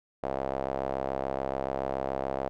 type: tone with band-pass filter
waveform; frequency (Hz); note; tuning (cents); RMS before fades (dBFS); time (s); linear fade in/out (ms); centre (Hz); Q
sawtooth; 67; C2; +42; -32; 0.23-2.49; 0; 640; 2.7
effects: none